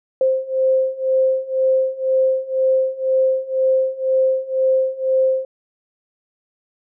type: beating tone pair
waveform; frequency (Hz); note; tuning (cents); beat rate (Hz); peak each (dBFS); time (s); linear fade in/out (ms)
sine; 523.3 / 525.3; C5 / C5; 0 / +7; 2; -19 / -17; 0.21-5.45; 2
effects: none